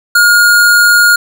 square tone, 1427 Hz, F6, 37 cents sharp, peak -5 dBFS, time 0.15-1.16 s, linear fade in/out 5 ms, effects none

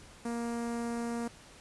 sawtooth tone with notch filter, 234.8 Hz, A#3, 13 cents sharp, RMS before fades -35 dBFS, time 0.25-1.28 s, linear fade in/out 5 ms, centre 3300 Hz, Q 0.62, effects pink hiss -54 dBFS RMS until 1.6 s + resampled to 24000 Hz

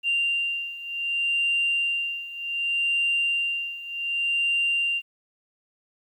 sine beating tone pair, 2781 / 2781.66 Hz, F7 / F7, -8 / -8 cents, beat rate 0.66 Hz, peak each -27 / -24 dBFS, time 0.03-5.02 s, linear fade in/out 50 ms, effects tanh soft clip ceiling -16 dBFS + 10-bit

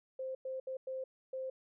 sine tone bursts at uneven times, 523.3 Hz, C5, in tune, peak -37 dBFS, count 5, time 0.19-0.35 / 0.45-0.6 / 0.67-0.77 / 0.87-1.04 / 1.33-1.5 s, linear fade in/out 5 ms, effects none

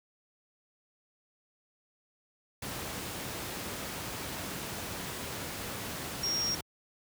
sine tone in noise, 5588 Hz, F8, in tune, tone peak -29 dBFS, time 6.23-6.55 s, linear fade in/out 5 ms, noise pink, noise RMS -38 dBFS, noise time 2.62-6.61 s, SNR +6 dB, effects high-pass 80 Hz 12 dB/octave

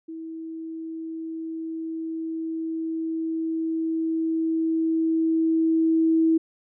sine tone with level ramp, 324 Hz, E4, 30 cents flat, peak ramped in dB -33 to -16 dBFS, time 0.08-6.38 s, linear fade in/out 10 ms, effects none

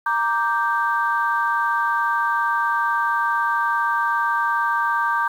sine chord, G minor, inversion first, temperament equal, 932.3 / 1174.7 / 1568 Hz, Bb5 / D6 / G6, 0 / 0 / 0 cents, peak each -22 dBFS, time 0.06-5.28 s, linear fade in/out 5 ms, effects tanh soft clip ceiling -8 dBFS + 8-bit

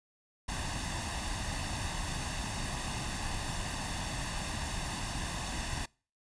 pink noise with comb filter, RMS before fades -36 dBFS, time 0.48-5.86 s, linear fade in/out 10 ms, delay 1.1 ms, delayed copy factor +0.65, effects noise-tail reverb RT60 0.4 s tail -26 dB re dry + resampled to 22050 Hz

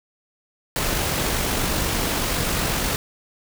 pink noise with amplitude modulation, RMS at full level -22 dBFS, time 0.76-2.96 s, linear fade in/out 0 ms, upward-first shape sine, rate 48.1 Hz, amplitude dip 25%, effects none

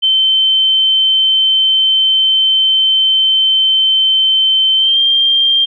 sine tone with pitch glide, 3089 to 3183 Hz, G7 to G7, -26 to +26 cents, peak -8 dBFS, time 0.02-5.66 s, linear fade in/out 20 ms, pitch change +52 cents, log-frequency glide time 4.77-4.99 s, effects none

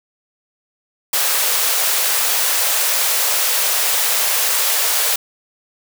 white high-pass noise, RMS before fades -17 dBFS, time 1.13-5.16 s, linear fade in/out 5 ms, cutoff 440 Hz, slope 48 dB/octave, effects none

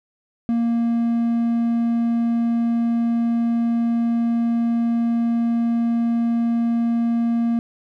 triangle tone, 233.1 Hz, A#3, in tune, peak -15 dBFS, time 0.49-7.59 s, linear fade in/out 0 ms, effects none

